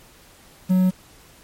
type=tone with quantisation; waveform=triangle; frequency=185 Hz; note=F#3; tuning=in tune; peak=-12 dBFS; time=0.69-0.91 s; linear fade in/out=20 ms; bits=7; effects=pink hiss -50 dBFS RMS until 1.43 s + MP3 64 kbps